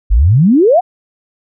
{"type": "exponential sweep", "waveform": "sine", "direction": "up", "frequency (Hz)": [44.86, 777], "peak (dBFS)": -5, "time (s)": [0.1, 0.81], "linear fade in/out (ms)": 20, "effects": []}